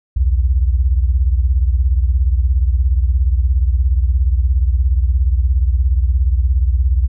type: beating tone pair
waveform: sine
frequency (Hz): 61 / 78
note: B1 / D#2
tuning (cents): -21 / +5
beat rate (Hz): 17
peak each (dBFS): -12 / -17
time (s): 0.16-7.08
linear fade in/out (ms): 10
effects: none